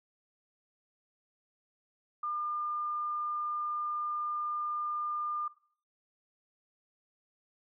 sine tone, 1204 Hz, D6, 43 cents sharp, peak -32 dBFS, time 2.23-5.48 s, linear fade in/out 5 ms, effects noise-tail reverb RT60 0.5 s tail -18 dB re dry

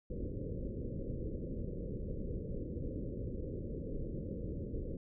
pink low-pass noise, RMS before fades -40 dBFS, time 0.1-4.97 s, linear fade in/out 5 ms, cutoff 550 Hz, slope 96 dB/octave, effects none

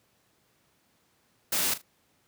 white noise with echo, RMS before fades -27 dBFS, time 1.52-1.74 s, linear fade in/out 5 ms, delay 39 ms, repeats 2, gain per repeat -13 dB, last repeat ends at 1.818 s, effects pink hiss -68 dBFS RMS until 2.27 s + high-pass 100 Hz 12 dB/octave

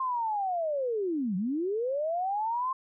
sine linear two-way sweep, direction down then up, 1064 to 174.61 to 1064 Hz, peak -27 dBFS, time 0-2.73 s, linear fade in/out 5 ms, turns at 1.36 s, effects none

